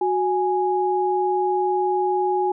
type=tone pair together; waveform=sine; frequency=368.5 / 830.6 Hz; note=F#4 / G#5; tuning=-7 / 0 cents; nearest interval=octave + major second; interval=1407 cents; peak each=-21 / -21 dBFS; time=0.01-2.52 s; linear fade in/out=5 ms; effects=none